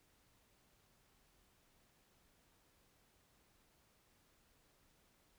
silence, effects pink hiss -73 dBFS RMS until 5.38 s

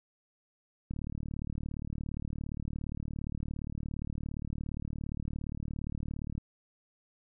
click train, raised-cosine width 5 ms, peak -25 dBFS, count 205, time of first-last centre 0.91-6.379 s, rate 37.3 Hz, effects none

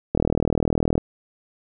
click train, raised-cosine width 2 ms, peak -5 dBFS, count 34, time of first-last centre 0.15-0.979 s, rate 39.8 Hz, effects none

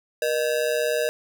square ring-modulated tone, 545 Hz, C#5, 29 cents flat, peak -19 dBFS, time 0.22-1.09 s, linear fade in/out 0 ms, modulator 68.2 Hz, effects none

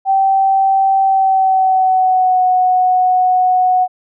sine tone with pitch glide, 775 to 736.6 Hz, G5 to F#5, -20 to -8 cents, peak -9 dBFS, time 0.05-3.88 s, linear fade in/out 50 ms, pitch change -88 cents, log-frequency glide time 1.02-2.43 s, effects none

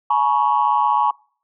sine tone cluster, 848 / 964 / 1111 Hz, G#5 / B5 / C#6, +36 / -42 / +4 cents, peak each -18 dBFS, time 0.1-1.11 s, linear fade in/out 5 ms, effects noise-tail reverb RT60 0.5 s tail -26 dB re dry + tanh soft clip ceiling -6 dBFS

